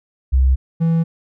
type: tone pair in turn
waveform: sine / triangle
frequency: 65.41 / 164.82 Hz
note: C2 / E3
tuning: 0 / 0 cents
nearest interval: octave + major third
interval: 1600 cents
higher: second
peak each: -10 / -11 dBFS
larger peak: first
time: 0.32-0.56 / 0.8-1.04 s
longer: neither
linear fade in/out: 20 ms
effects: none